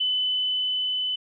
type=tone with level ramp; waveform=sine; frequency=3012 Hz; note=F#7; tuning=30 cents sharp; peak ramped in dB=-21 to -24 dBFS; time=0-1.16 s; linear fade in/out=10 ms; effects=none